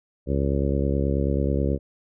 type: harmonic tone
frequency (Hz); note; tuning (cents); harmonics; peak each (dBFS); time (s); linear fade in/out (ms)
69.3; C#2; 0; 1 / 2 / 3 / 4 / 5 / 6 / 7 / 8; -24 / -27 / -29 / -30 / -31 / -32 / -32 / -33; 0.26-1.79; 50
effects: none

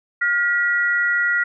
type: tone pair together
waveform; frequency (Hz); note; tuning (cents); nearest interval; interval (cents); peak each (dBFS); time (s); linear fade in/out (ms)
sine; 1422.7 / 1934; F6 / B6; +32 / -37; perfect fourth; 531; -19; 0.21-1.44; 10
effects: none

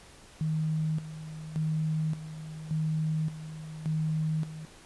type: tone with tremolo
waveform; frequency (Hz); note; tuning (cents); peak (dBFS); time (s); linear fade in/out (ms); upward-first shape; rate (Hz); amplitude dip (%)
sine; 156.8; D#3; +14; -26; 0.41-4.65; 0; square; 0.87; 75
effects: pink hiss -53 dBFS RMS until 4.85 s + resampled to 24000 Hz

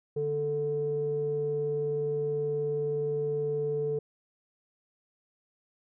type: tone with low-pass filter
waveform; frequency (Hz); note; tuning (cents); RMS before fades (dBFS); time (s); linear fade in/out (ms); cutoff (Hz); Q
square; 146.83; D3; 0; -30; 0.16-3.99; 5; 450; 8.6
effects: none

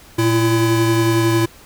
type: tone pair together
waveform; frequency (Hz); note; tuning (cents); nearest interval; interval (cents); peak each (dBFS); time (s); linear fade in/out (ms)
square; 115.47 / 335.4; A#2 / E4; -16 / +30; octave + tritone; 1846; -18 / -16; 0.18-1.46; 10
effects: pink hiss -44 dBFS RMS until 1.65 s

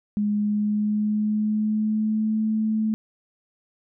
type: tone with pitch glide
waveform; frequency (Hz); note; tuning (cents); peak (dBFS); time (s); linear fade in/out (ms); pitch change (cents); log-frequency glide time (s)
sine; 207.7 to 217.8; G#3 to A3; 0 to -17; -20; 0.17-2.94; 0; +83; 0.32-2.41
effects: none

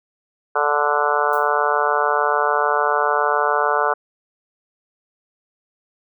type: harmonic tone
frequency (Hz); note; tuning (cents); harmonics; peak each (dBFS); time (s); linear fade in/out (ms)
146.83; D3; 0; 3 / 4 / 5 / 6 / 7 / 8 / 9 / 10; -24 / -24 / -24 / -24 / -24 / -24 / -24 / -24; 0.55-3.94; 10
type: noise with exponential decay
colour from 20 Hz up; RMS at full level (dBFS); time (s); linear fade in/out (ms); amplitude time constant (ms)
violet; -35; 1.33-1.54; 2; 45
effects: none

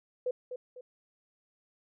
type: tone with echo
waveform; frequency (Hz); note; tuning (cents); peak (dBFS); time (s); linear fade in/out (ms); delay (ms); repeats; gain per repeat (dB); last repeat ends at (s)
sine; 501; B4; +25; -28; 0.26-0.31; 5; 250; 2; -8; 0.81
effects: none

